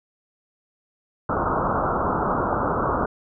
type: low-pass noise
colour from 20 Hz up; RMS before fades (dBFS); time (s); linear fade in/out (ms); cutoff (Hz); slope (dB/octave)
white; -23; 1.29-3.06; 5; 1400; 96
effects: none